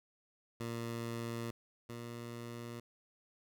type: tone pair in turn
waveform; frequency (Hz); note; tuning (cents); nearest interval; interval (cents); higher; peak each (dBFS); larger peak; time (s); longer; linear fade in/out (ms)
15% pulse; 116.54 / 118.17; A#2 / A#2; 0 / +24; unison; 24; second; -32 / -37; first; 0.6-1.51 / 1.89-2.8; neither; 5
effects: none